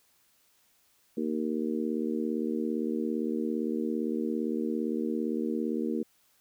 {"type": "harmonic tone", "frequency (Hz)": 77.6, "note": "D#2", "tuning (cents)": -4, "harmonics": [3, 4, 5, 6], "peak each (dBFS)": [-31, -33, -35, -37], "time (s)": [1.17, 6.03], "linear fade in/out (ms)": 5, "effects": ["white hiss -67 dBFS RMS until 6.4 s"]}